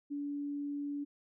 sine tone, 287.2 Hz, D4, 39 cents flat, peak -35 dBFS, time 0.1-1.05 s, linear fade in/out 20 ms, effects none

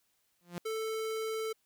sawtooth tone with exponential growth, 174.61 Hz, F3, in tune, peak -30 dBFS, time 0.41-0.58 s, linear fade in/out 0 ms, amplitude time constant 36 ms
square tone, 441.3 Hz, A4, 5 cents sharp, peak -34 dBFS, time 0.65-1.53 s, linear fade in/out 10 ms
effects white hiss -75 dBFS RMS until 1.65 s

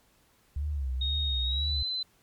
sine tone with vibrato, 69 Hz, C#2, 7 cents flat, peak -28 dBFS, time 0.56-1.83 s, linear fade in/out 5 ms, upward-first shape sine, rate 2 Hz, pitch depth 140 cents each way
sine tone with pitch glide, 3729 to 4043 Hz, A#7 to B7, 0 to +40 cents, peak -29 dBFS, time 1.01-2.03 s, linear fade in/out 5 ms, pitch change +140 cents, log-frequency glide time 1.41-1.8 s
effects pink hiss -65 dBFS RMS until 2.22 s + MP3 96 kbps

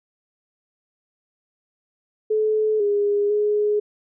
sine tone with pitch steps, 431.4 / 409.2 / 418.2 Hz, A4 / G#4 / G#4, -34 / -26 / +12 cents, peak -17 dBFS, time 2.3-3.8 s, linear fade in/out 10 ms, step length 500 ms, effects none

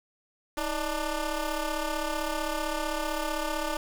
15% pulse ring-modulated tone, 299.8 Hz, D4, 36 cents sharp, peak -19 dBFS, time 0.57-3.77 s, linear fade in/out 2 ms, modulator 282 Hz, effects none

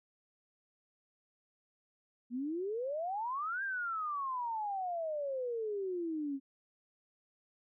sine exponential two-way sweep, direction up then down, 232.7 to 1621 to 267.1 Hz, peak -34 dBFS, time 2.3-6.4 s, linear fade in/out 50 ms, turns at 3.63 s, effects none

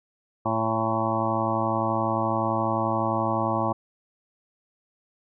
harmonic tone with a mistuned harmonic, 111.6 Hz, A2, 25 cents sharp, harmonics 1 / 2 / 3 / 5 / 6 / 7 / 8 / 9 / 10, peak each -31 / -31 / -31 / -31 / -31 / -31 / -31 / -31 / -31 dBFS, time 0.45-3.73 s, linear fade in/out 10 ms, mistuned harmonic 7, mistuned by +32 cents, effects none

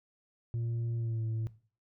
sine tone with pitch glide, 116.54 to 111.79 Hz, A#2 to A2, 0 to +28 cents, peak -28 dBFS, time 0.54-1.47 s, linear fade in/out 0 ms, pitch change -72 cents, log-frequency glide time 0.96-1.22 s, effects noise-tail reverb RT60 0.4 s tail -19 dB re dry + tanh soft clip ceiling -30 dBFS

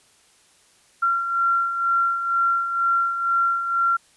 sine beating tone pair, 1370 / 1372.1 Hz, F6 / F6, -34 / -31 cents, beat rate 2.1 Hz, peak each -27 / -19 dBFS, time 1.02-3.97 s, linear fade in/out 10 ms, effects white hiss -57 dBFS RMS until 4.16 s + resampled to 24000 Hz

